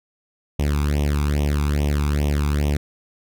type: tone with flanger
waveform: sawtooth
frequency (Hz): 72.9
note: D2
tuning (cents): -12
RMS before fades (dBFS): -20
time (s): 0.59-2.77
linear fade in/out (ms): 5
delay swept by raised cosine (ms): 0.33 to 0.84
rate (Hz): 2.4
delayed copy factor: +1
effects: none